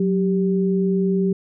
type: tone pair together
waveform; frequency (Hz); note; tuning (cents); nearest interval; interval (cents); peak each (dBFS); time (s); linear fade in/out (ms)
sine; 185 / 391.4; F#3 / G4; 0 / -3; octave + minor second; 1297; -18 / -21; 0-1.33; 5
effects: none